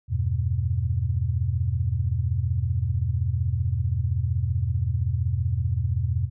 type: chord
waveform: sine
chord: E minor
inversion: none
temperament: equal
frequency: 82.41 / 98 / 123.47 Hz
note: E2 / G2 / B2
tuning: 0 / 0 / 0 cents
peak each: -26 dBFS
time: 0.08-6.3 s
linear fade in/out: 50 ms
effects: none